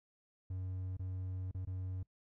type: tone with dropouts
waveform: triangle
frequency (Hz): 93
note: F#2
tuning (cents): +9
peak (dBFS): -36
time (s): 0.5-2.03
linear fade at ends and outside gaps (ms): 5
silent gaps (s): 0.969-0.994 / 1.513-1.546 / 1.651-1.671
effects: noise-tail reverb RT60 0.1 s tail -23 dB re dry